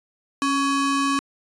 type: ring-modulated tone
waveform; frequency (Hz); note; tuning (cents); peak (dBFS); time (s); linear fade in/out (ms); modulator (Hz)
square; 698.5; F5; 0; -17; 0.42-1.19; 0; 423
effects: resampled to 22050 Hz